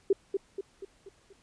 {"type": "tone with echo", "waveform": "sine", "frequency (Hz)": 392, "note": "G4", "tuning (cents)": 0, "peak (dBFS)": -19, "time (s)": [0.1, 0.13], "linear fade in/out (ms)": 5, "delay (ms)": 240, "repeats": 5, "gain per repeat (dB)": -6, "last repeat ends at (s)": 1.33, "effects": ["pink hiss -64 dBFS RMS until 1.42 s", "resampled to 22050 Hz"]}